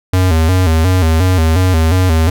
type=tone with vibrato; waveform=square; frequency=86.2 Hz; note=F2; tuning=22 cents flat; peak=-9 dBFS; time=0.13-2.3 s; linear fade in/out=5 ms; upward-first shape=square; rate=2.8 Hz; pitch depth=120 cents each way; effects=none